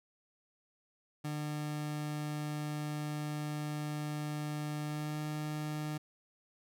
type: tone with pitch glide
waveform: 30% pulse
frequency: 150 to 151.66 Hz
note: D3 to D#3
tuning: +37 to -44 cents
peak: -33 dBFS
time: 1.24-5.98 s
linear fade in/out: 10 ms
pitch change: +19 cents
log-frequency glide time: 4.86-5.21 s
effects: none